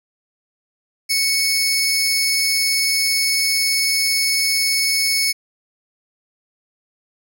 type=tone pair together; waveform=sawtooth; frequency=2214 / 5253 Hz; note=C#7 / E8; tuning=-3 / -7 cents; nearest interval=octave + minor third; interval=1496 cents; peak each=-16 dBFS; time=1.09-5.33 s; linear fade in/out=20 ms; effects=none